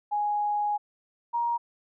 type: tone pair in turn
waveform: sine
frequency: 830.6 / 943.1 Hz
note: G#5 / A#5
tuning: 0 / +20 cents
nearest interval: major second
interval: 220 cents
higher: second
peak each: -24 dBFS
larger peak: neither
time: 0.11-0.78 / 1.33-1.58 s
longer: first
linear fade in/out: 20 ms
effects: none